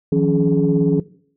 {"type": "tone cluster", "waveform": "sine", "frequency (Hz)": [160.3, 177.5, 278.7, 421.8], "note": ["E3", "F3", "C#4", "G#4"], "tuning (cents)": [-48, 28, 9, 27], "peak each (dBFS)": -18, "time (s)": [0.12, 1], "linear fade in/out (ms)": 5, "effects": ["noise-tail reverb RT60 0.6 s tail -20 dB re dry", "tanh soft clip ceiling -5 dBFS"]}